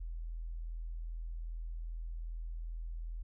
sine tone, 41.26 Hz, E1, 2 cents sharp, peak -38 dBFS, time 0-3.23 s, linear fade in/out 10 ms, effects none

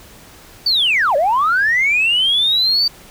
sine linear two-way sweep, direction down then up, 4646 to 535 to 4646 Hz, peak -11 dBFS, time 0.66-2.88 s, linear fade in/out 5 ms, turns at 1.16 s, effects tanh soft clip ceiling -8 dBFS + pink hiss -42 dBFS RMS until 3.1 s

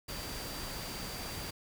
sine tone in noise, 4698 Hz, D8, in tune, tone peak -47 dBFS, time 0.08-1.51 s, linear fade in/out 10 ms, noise pink, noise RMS -41 dBFS, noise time 0.08-1.51 s, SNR -9 dB, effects none

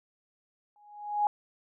sine tone with exponential growth, 830.6 Hz, G#5, in tune, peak -20 dBFS, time 0.76-1.27 s, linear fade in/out 1 ms, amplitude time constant 110 ms, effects none

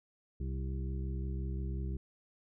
harmonic tone with a mistuned harmonic, 65.7 Hz, C2, 8 cents sharp, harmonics 1 / 2 / 3 / 5 / 6, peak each -35 / -41 / -45 / -49 / -51 dBFS, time 0.4-1.97 s, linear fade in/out 5 ms, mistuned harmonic 5, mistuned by -18 cents, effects none

